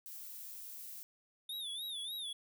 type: noise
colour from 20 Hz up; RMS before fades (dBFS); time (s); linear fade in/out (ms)
violet; -48; 0.06-1.03; 0
type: tone with vibrato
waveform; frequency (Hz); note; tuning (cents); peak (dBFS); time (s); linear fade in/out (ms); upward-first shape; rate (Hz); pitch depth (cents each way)
square; 3600; A7; +39; -40; 1.49-2.33; 5; sine; 3.4; 120
effects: none